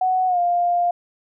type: tone with pitch glide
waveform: sine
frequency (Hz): 743 to 701.3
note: F#5 to F5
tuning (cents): +7 to +7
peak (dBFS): -16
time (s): 0.01-0.91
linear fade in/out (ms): 5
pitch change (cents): -100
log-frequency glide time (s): 0.27-0.39
effects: none